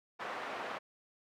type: band-pass noise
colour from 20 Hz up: pink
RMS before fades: -41 dBFS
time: 0.19-0.79 s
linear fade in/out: 20 ms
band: 540 to 1900 Hz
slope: 12 dB/octave
effects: none